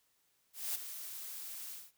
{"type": "noise with ADSR envelope", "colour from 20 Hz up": "blue", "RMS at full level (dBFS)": -35, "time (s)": [0.53, 1.92], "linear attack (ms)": 220, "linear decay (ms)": 11, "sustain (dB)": -10, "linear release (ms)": 210, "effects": ["white hiss -75 dBFS RMS until 1.97 s"]}